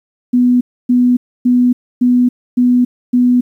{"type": "tone bursts", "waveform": "sine", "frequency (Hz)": 246.9, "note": "B3", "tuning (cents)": 0, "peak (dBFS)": -7, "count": 6, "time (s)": [0.33, 3.41], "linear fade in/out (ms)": 10, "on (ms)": 280, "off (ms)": 280, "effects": ["8-bit"]}